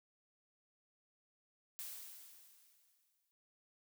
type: noise with exponential decay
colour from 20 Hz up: blue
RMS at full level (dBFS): -45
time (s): 1.79-3.31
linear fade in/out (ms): 0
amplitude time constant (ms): 330
effects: none